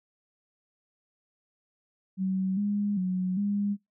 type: tone with pitch steps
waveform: sine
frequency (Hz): 189.2 / 204.7 / 184.3 / 203.1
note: F#3 / G#3 / F#3 / G#3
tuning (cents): +39 / -25 / -7 / -38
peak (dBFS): -25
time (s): 2.17-3.77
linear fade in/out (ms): 50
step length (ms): 400
effects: noise-tail reverb RT60 0.2 s tail -24 dB re dry